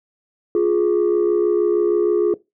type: tone pair together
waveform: sine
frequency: 351.2 / 417.6 Hz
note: F4 / G#4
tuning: +10 / +10 cents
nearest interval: minor third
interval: 300 cents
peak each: -15 dBFS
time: 0.55-2.34 s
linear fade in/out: 2 ms
effects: noise-tail reverb RT60 0.2 s tail -19 dB re dry + tanh soft clip ceiling -11 dBFS